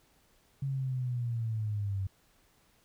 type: linear sweep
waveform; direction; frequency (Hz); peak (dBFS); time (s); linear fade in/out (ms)
sine; down; 138.5 to 94.7; -30; 0.62-2.07; 5
effects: pink hiss -67 dBFS RMS until 2.84 s